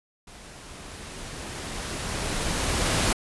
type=noise with level ramp; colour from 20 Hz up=pink; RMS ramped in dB=-46 to -22 dBFS; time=0.27-3.13 s; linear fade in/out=5 ms; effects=resampled to 24000 Hz